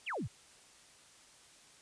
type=exponential sweep; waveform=sine; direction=down; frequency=3520 to 79.6 Hz; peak=-35 dBFS; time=0.06-0.28 s; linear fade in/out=20 ms; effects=white hiss -60 dBFS RMS until 1.81 s + resampled to 22050 Hz